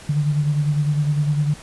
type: beating tone pair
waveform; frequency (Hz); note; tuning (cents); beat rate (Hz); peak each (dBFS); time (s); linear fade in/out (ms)
sine; 147 / 156.9; D3 / D#3; +2 / +15; 9.9; -17 / -26; 0.09-1.54; 5
effects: pink hiss -41 dBFS RMS until 1.62 s + resampled to 24000 Hz